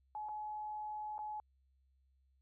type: tone with dropouts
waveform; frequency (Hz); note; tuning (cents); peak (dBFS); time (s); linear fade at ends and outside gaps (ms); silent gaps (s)
sine; 849; G#5; +38; -40; 0.15-1.4; 1; 0.287-0.291 / 1.181-1.19
effects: added 66 Hz sine -70 dBFS peak until 2.41 s